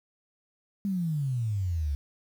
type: exponential sweep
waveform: sine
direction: down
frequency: 204 to 69 Hz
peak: -26 dBFS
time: 0.85-1.95 s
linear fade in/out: 0 ms
effects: 9-bit